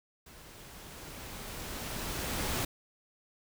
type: noise with level ramp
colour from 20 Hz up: pink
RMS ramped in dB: -53 to -32 dBFS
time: 0.26-2.65 s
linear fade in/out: 5 ms
effects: none